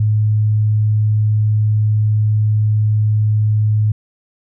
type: tone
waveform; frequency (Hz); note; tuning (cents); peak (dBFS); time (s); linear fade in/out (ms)
sine; 106.9; A2; -49; -11; 0-3.92; 5
effects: none